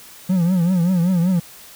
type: tone with vibrato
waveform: triangle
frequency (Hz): 177.7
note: F3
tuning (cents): +30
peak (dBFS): -12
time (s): 0.29-1.4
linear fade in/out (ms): 10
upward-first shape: triangle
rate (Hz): 5.2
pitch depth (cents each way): 140
effects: white hiss -42 dBFS RMS until 1.75 s